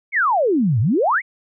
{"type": "exponential two-way sweep", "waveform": "sine", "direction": "down then up", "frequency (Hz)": [2303, 100.4, 2303], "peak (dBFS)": -14, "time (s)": [0.12, 1.22], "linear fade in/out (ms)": 50, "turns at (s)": 0.8, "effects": []}